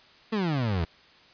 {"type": "exponential sweep", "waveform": "30% pulse", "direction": "down", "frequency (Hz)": [228.6, 77.78], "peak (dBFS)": -22, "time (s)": [0.32, 0.85], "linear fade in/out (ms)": 10, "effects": ["white hiss -55 dBFS RMS until 1.33 s", "resampled to 11025 Hz"]}